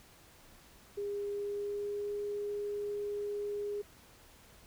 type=tone with pitch glide; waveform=sine; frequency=406.5 to 411.2 Hz; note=G#4 to G#4; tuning=-37 to -17 cents; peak=-34 dBFS; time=0.97-3.82 s; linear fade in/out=10 ms; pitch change=+20 cents; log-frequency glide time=1.29-2.15 s; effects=pink hiss -59 dBFS RMS until 4.66 s